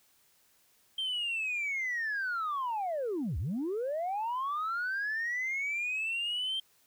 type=linear two-way sweep; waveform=sine; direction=down then up; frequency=3169 to 62.8 to 3169 Hz; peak=-29 dBFS; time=0.98-6.6 s; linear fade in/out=5 ms; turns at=3.38 s; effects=tanh soft clip ceiling -28 dBFS + white hiss -67 dBFS RMS until 6.86 s